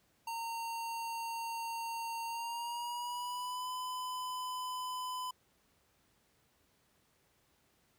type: tone with pitch glide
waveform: square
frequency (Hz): 919 to 1008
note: A#5 to B5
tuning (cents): -25 to +35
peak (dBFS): -38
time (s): 0.27-5.31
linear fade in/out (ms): 5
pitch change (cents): +160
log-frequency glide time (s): 2.25-3.7
effects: pink hiss -72 dBFS RMS until 7.98 s + high-pass 60 Hz 12 dB/octave